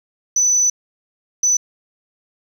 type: tone bursts at uneven times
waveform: sine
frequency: 5990 Hz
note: F#8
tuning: 20 cents sharp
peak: -11 dBFS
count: 2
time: 0.36-0.7 / 1.43-1.57 s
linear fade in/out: 5 ms
effects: tanh soft clip ceiling -9 dBFS + 8-bit